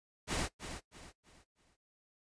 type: noise with echo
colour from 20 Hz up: pink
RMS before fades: -35 dBFS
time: 0.27-0.49 s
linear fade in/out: 50 ms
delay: 320 ms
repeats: 4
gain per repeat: -9 dB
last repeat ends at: 1.77 s
effects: noise-tail reverb RT60 0.1 s tail -18 dB re dry + resampled to 22050 Hz